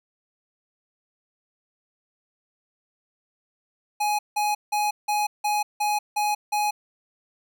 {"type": "tone bursts", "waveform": "square", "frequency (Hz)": 836, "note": "G#5", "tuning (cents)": 11, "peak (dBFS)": -22, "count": 8, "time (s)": [4, 6.71], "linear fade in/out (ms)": 10, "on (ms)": 190, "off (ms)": 170, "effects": []}